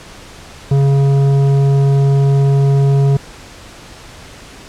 sine tone with tanh clipping, 138.59 Hz, C#3, in tune, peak -10 dBFS, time 0.71-3.17 s, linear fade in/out 5 ms, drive 11 dB, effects pink hiss -36 dBFS RMS until 4.68 s + low-pass 8000 Hz 12 dB/octave

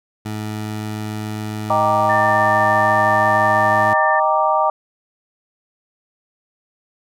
20% pulse tone with pitch glide, 107.1 to 105.99 Hz, A2 to G#2, -46 to +36 cents, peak -19 dBFS, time 0.25-3.94 s, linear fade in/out 10 ms, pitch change -18 cents, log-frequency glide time 2.3-2.42 s
sine chord, Eb major seventh, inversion none, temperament equal, 622.3 / 784 / 932.3 / 1174.7 Hz, Eb5 / G5 / Bb5 / D6, 0 / 0 / 0 / 0 cents, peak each -19 dBFS, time 1.7-4.7 s, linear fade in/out 2 ms
sine tone, 1791 Hz, A6, 30 cents sharp, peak -19 dBFS, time 2.09-4.2 s, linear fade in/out 10 ms
effects none

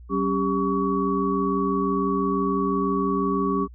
sine tone cluster, 190 / 276 / 398.3 / 1128 Hz, F#3 / C#4 / G4 / C#6, +46 / -7 / +28 / +30 cents, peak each -26 dBFS, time 0.09-3.68 s, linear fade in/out 50 ms, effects added 60 Hz sine -41 dBFS peak until 3.74 s

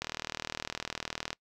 click train, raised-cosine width 0.2 ms, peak -16 dBFS, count 53, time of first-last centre 0.02-1.33 s, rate 39.7 Hz, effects noise-tail reverb RT60 0.1 s tail -26 dB re dry

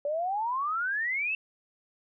sine exponential sweep, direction up, 566 to 2703 Hz, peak -27 dBFS, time 0.05-1.35 s, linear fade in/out 2 ms, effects none

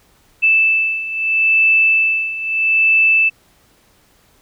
sine beating tone pair, 2637 / 2637.77 Hz, E7 / E7, 0 / 0 cents, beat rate 0.77 Hz, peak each -17 / -13 dBFS, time 0.42-3.3 s, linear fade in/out 20 ms, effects pink hiss -54 dBFS RMS until 4.41 s

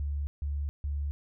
sine tone bursts, 71.9 Hz, D2, 36 cents flat, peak -29 dBFS, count 3, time 0-1.11 s, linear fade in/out 0 ms, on 270 ms, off 150 ms, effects none

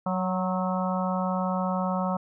harmonic tone with a mistuned harmonic, 185.3 Hz, F#3, 3 cents sharp, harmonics 1 / 3 / 4 / 5 / 6 / 7, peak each -27 / -32 / -33 / -34 / -35 / -35 dBFS, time 0.06-2.17 s, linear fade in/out 5 ms, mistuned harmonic 6, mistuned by -34 cents, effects none

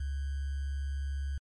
sine tone with sample-and-hold, 69.3 Hz, C#2, in tune, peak -31 dBFS, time 0-1.38 s, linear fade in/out 5 ms, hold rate 1575 Hz, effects MP3 48 kbps

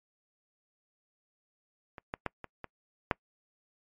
clicks, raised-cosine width 0.5 ms, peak -28 / -18 / -16 / -25 / -24 / -10 dBFS, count 6, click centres 1.982 / 2.139 / 2.263 / 2.443 / 2.643 / 3.112 s, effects noise-tail reverb RT60 0.1 s tail -25 dB re dry + MP3 64 kbps

